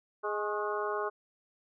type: harmonic tone with a mistuned harmonic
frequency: 208.4 Hz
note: G#3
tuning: 6 cents sharp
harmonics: 2 / 3 / 4 / 5 / 6 / 7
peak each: -34 / -39 / -40 / -37 / -39 / -41 dBFS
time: 0.23-1.1 s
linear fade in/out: 20 ms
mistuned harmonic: 5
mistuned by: +59 cents
effects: none